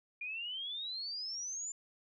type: exponential sweep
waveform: sine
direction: up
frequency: 2400 to 7220 Hz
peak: -38 dBFS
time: 0.21-1.72 s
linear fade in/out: 5 ms
effects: none